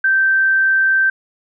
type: tone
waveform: sine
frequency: 1559 Hz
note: G6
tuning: 10 cents flat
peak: -11 dBFS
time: 0.04-1.1 s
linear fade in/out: 5 ms
effects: none